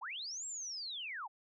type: linear two-way sweep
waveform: sine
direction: up then down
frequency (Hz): 734 to 7660 to 734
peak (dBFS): -40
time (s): 0.01-1.28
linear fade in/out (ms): 20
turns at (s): 0.46
effects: none